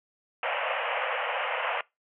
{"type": "band-pass noise", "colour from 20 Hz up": "pink", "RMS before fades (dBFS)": -30, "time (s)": [0.43, 1.81], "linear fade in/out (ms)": 2, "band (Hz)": [490, 3000], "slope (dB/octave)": 96, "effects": ["noise-tail reverb RT60 0.2 s tail -22 dB re dry"]}